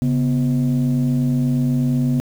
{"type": "tone pair together", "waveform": "sine", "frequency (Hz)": [138.57, 246.9], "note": ["C#3", "B3"], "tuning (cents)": [0, 0], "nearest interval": "minor seventh", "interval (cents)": 1000, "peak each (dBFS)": -16, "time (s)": [0.02, 2.2], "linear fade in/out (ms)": 0, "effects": ["tanh soft clip ceiling -12 dBFS", "7-bit"]}